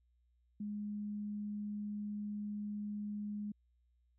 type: tone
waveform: sine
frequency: 207.7 Hz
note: G#3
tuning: in tune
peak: -38 dBFS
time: 0.6-3.52 s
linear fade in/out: 5 ms
effects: added 60 Hz sine -70 dBFS peak until 4.18 s